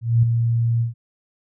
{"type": "tone with ADSR envelope", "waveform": "sine", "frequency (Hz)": 116.54, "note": "A#2", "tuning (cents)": 0, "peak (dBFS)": -10, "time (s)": [0.01, 0.94], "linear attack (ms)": 220, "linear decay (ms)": 5, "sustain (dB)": -6, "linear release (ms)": 130, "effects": []}